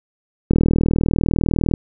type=click train; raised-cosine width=3 ms; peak=-3 dBFS; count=50; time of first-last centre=0.51-1.738 s; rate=39.9 Hz; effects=none